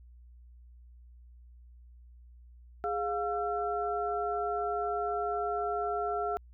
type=tone cluster; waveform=sine; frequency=413.9 / 706 / 1348 Hz; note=G#4 / F5 / E6; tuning=-6 / +19 / +38 cents; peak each=-34 / -32 / -36 dBFS; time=2.84-6.37 s; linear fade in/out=0 ms; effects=added 60 Hz sine -51 dBFS peak until 6.53 s